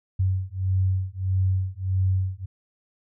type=beating tone pair; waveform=sine; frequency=93.4 / 95 Hz; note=F#2 / F#2; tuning=+17 / +46 cents; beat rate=1.6 Hz; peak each=-24 / -24 dBFS; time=0.19-2.46 s; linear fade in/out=10 ms; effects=none